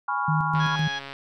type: chord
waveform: sine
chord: C# dominant seventh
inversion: second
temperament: equal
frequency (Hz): 830.6 / 987.8 / 1108.7 / 1396.9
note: G#5 / B5 / C#6 / E#6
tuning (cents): 0 / 0 / 0 / 0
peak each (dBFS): -29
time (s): 0.08-0.76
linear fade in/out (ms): 5
type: tone with tremolo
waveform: sine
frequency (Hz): 155.56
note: D#3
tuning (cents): 0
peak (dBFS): -21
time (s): 0.28-0.88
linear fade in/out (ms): 5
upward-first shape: square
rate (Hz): 3.9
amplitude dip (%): 55
type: click train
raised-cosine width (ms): 0.3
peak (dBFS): -21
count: 81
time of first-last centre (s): 0.55-1.13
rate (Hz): 138
type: harmonic tone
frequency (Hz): 830.6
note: G#5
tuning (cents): 0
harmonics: 1 / 2 / 3 / 4 / 5 / 6 / 7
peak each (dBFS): -33 / -30 / -43 / -33 / -44 / -49 / -48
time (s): 0.59-1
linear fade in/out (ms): 20
effects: none